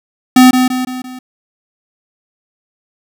square tone with echo, 254.4 Hz, C4, 48 cents flat, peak -3 dBFS, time 0.36-0.51 s, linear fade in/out 5 ms, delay 170 ms, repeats 4, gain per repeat -6 dB, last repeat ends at 1.19 s, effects none

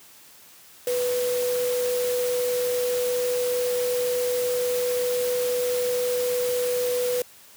sine tone in noise, 493.9 Hz, B4, in tune, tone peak -22 dBFS, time 0.87-7.22 s, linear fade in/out 2 ms, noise white, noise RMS -33 dBFS, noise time 0.87-7.22 s, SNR +8 dB, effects white hiss -50 dBFS RMS until 7.56 s + high-pass 80 Hz 12 dB/octave

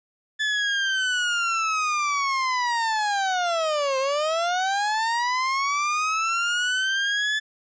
30% pulse linear two-way sweep, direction down then up, 1737 to 523 to 1737 Hz, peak -19 dBFS, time 0.39-7.4 s, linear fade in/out 20 ms, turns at 3.98 s, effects resampled to 16000 Hz

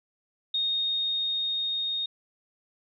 sine tone with level ramp, 3707 Hz, A#7, 10 cents flat, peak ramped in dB -24 to -27 dBFS, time 0.54-2.06 s, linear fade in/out 5 ms, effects none

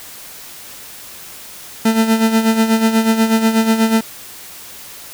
40% pulse tone with tremolo, 223.2 Hz, A3, 25 cents sharp, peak -8 dBFS, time 1.85-4.01 s, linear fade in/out 5 ms, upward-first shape sine, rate 8.2 Hz, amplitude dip 65%, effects white hiss -35 dBFS RMS until 5.13 s

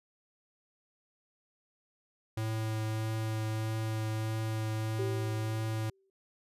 square tone with vibrato, 110 Hz, A2, in tune, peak -32 dBFS, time 2.37-5.9 s, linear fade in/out 5 ms, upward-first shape triangle, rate 1.6 Hz, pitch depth 12 cents each way
sine tone with exponential decay, 386.2 Hz, G4, 26 cents flat, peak -31 dBFS, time 4.99-6.1 s, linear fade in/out 2 ms, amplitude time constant 240 ms
effects resampled to 32000 Hz

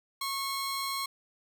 sawtooth tone pair together, 1095 / 4134 Hz, C#6 / C8, -22 / -22 cents, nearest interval octave + major seventh, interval 2300 cents, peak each -29 / -34 dBFS, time 0.21-1.06 s, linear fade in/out 5 ms, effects none

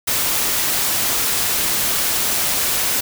white noise, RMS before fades -19 dBFS, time 0.07-3.01 s, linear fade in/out 10 ms, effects none

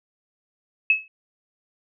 sine tone with exponential decay, 2586 Hz, E7, 34 cents flat, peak -11 dBFS, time 0.9-1.08 s, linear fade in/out 2 ms, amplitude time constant 37 ms, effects none

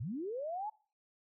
sine linear sweep, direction up, 93.7 to 880 Hz, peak -36 dBFS, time 0-0.7 s, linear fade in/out 10 ms, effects noise-tail reverb RT60 0.4 s tail -22 dB re dry

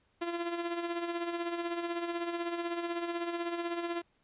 sawtooth tone with tremolo, 342.1 Hz, F4, 36 cents flat, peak -27 dBFS, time 0.21-4.02 s, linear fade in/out 10 ms, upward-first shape sine, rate 16 Hz, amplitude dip 55%, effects pink hiss -72 dBFS RMS until 4.23 s + resampled to 8000 Hz

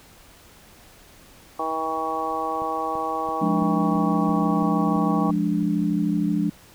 harmonic tone, 160 Hz, D#3, 49 cents sharp, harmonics 2 / 3 / 4 / 5 / 6 / 7, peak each -34 / -32 / -33 / -28 / -35 / -28 dBFS, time 1.59-5.31 s, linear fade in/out 5 ms
click train, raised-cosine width 3 ms, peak -27 dBFS, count 10, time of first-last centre 2.62-5.63 s, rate 2.99 Hz
sine chord, D diminished, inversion first, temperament equal, 174.61 / 207.7 / 293.7 Hz, F3 / Ab3 / D4, 0 / 0 / 0 cents, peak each -24 dBFS, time 3.41-6.5 s, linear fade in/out 10 ms
effects pink hiss -50 dBFS RMS until 6.74 s

